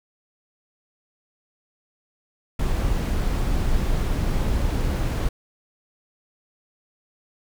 brown noise, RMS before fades -22 dBFS, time 2.59-5.29 s, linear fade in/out 5 ms, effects none

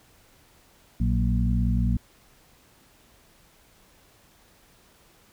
harmonic tone with a mistuned harmonic, 58.27 Hz, A#1, in tune, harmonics 1 / 2 / 3 / 4, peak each -23 / -26 / -28 / -29 dBFS, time 1-1.97 s, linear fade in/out 5 ms, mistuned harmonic 3, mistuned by +74 cents, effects pink hiss -58 dBFS RMS until 5.32 s

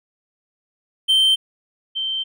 triangle / sine tone pair in turn, 3119 / 3119 Hz, G7 / G7, -9 / -9 cents, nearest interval unison, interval 0 cents, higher neither, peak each -11 / -21 dBFS, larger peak first, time 1.08-1.36 / 1.95-2.24 s, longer second, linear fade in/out 20 ms, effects none

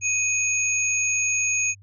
sine tone pair together, 2504 / 6616 Hz, D#7 / G#8, +10 / -8 cents, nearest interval octave + perfect fourth, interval 1682 cents, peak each -23 dBFS, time 0.01-1.75 s, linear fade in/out 50 ms, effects added 99 Hz sine -47 dBFS peak until 1.82 s

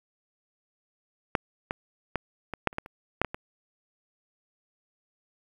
clicks, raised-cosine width 0.5 ms, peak -7 / -14 / -12 / -18 / -6 / -30 / -14 / -28 / -7 / -14 / -19 dBFS, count 11, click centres 1.352 / 1.709 / 2.157 / 2.537 / 2.673 / 2.729 / 2.784 / 2.861 / 3.216 / 3.247 / 3.345 s, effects 8-bit

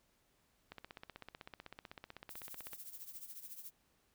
click train, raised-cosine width 0.3 ms, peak -32 dBFS, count 33, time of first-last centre 0.72-2.733 s, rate 15.9 Hz
violet noise with tremolo, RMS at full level -47 dBFS, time 2.29-3.71 s, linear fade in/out 20 ms, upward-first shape triangle, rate 14 Hz, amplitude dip 80%
effects pink hiss -75 dBFS RMS until 4.14 s

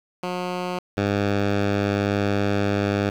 10% pulse tone pair in turn, 180 / 101.02 Hz, F#3 / G#2, -47 / -47 cents, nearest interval minor seventh, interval 1000 cents, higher first, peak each -17 / -12 dBFS, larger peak second, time 0.23-0.79 / 0.97-3.1 s, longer second, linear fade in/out 5 ms, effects low-pass 4000 Hz 12 dB/octave + 7-bit

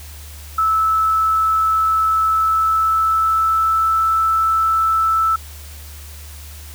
sine tone with pitch glide, 1308 to 1318.6 Hz, E6 to E6, -14 to 0 cents, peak -13 dBFS, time 0.58-5.36 s, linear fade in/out 5 ms, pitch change +14 cents, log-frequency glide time 2.21-3.98 s, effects added 74 Hz sine -34 dBFS peak until 6.74 s + white hiss -40 dBFS RMS until 6.74 s

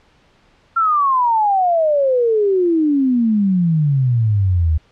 sine exponential sweep, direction down, 1375 to 75.8 Hz, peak -12 dBFS, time 0.76-4.78 s, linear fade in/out 10 ms, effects pink hiss -54 dBFS RMS until 4.91 s + low-pass 4000 Hz 12 dB/octave

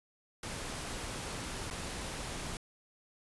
pink noise with dropouts, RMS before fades -40 dBFS, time 0.43-2.57 s, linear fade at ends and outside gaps 2 ms, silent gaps 1.702-1.709 s, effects resampled to 24000 Hz

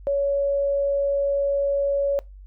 sine tone, 561 Hz, C#5, 21 cents sharp, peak -19 dBFS, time 0.07-2.19 s, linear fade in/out 0 ms, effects noise-tail reverb RT60 0.2 s tail -22 dB re dry + added 48 Hz sine -40 dBFS peak until 2.46 s

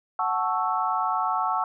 sine chord, F# minor seventh, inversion none, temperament equal, 740 / 880 / 1108.7 / 1318.5 Hz, F#5 / A5 / C#6 / E6, 0 / 0 / 0 / 0 cents, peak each -28 dBFS, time 0.19-1.64 s, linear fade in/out 2 ms, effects none

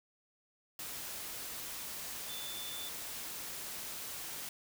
sine tone in noise, 3520 Hz, A7, in tune, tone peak -44 dBFS, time 2.29-2.89 s, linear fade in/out 2 ms, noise white, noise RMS -43 dBFS, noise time 0.79-4.49 s, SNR -4 dB, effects none

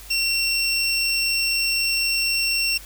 square tone pair together, 2724 / 5448 Hz, F7 / F8, -44 / -44 cents, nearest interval octave, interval 1200 cents, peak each -23 dBFS, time 0.1-2.78 s, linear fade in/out 10 ms, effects added 50 Hz sine -42 dBFS peak until 2.85 s + white hiss -43 dBFS RMS until 2.85 s

